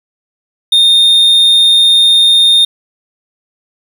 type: tone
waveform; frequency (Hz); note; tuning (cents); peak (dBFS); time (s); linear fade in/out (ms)
triangle; 3658; A#7; -33; -3; 0.72-2.65; 5
effects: 7-bit